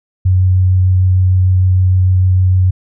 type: tone with vibrato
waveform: sine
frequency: 92.5 Hz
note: F#2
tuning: in tune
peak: -7 dBFS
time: 0.25-2.71 s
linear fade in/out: 10 ms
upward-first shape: sine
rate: 6.6 Hz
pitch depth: 9 cents each way
effects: none